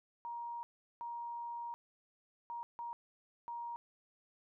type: tone bursts at uneven times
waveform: sine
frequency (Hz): 943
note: A#5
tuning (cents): +20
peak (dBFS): -40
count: 5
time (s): 0.25-0.63 / 1.01-1.74 / 2.5-2.63 / 2.79-2.93 / 3.48-3.76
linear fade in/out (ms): 0
effects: none